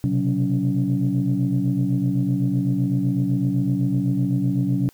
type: tone cluster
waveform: sine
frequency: 126 / 133.9 / 186.4 / 282.9 Hz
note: B2 / C3 / F#3 / C#4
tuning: +35 / +40 / +13 / +35 cents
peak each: -23 dBFS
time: 0.04-4.89 s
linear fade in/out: 0 ms
effects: tanh soft clip ceiling -11 dBFS + white hiss -56 dBFS RMS until 4.93 s